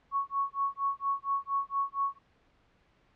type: tone with tremolo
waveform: sine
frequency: 1108.7 Hz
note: C#6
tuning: in tune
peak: -25 dBFS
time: 0.11-2.19 s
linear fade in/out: 50 ms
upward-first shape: sine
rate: 4.3 Hz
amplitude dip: 100%
effects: pink hiss -67 dBFS RMS until 3.15 s + low-pass 3000 Hz 12 dB/octave